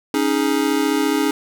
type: chord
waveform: square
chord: C# suspended second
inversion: none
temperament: just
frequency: 277.2 / 311.8 / 415.8 Hz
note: C#4 / D#4 / G#4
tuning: 0 / +4 / +2 cents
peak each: -21 / -21 / -23 dBFS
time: 0.14-1.31 s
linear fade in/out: 2 ms
effects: none